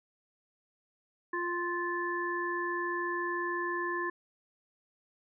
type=harmonic tone; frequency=349.2 Hz; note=F4; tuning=in tune; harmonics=1 / 3 / 5; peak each=-35 / -35 / -35 dBFS; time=1.33-4.1 s; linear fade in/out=5 ms; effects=none